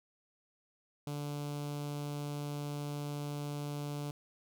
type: tone with notch filter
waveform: sawtooth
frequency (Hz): 145.6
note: D3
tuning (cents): -15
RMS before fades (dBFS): -39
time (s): 1.07-4.11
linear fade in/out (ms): 2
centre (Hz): 1800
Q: 1.3
effects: none